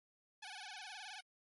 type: tone with vibrato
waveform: 10% pulse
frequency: 798 Hz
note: G5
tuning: 31 cents sharp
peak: -39 dBFS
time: 0.42-1.21 s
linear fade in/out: 10 ms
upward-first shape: sine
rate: 19 Hz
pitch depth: 150 cents each way
effects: MP3 48 kbps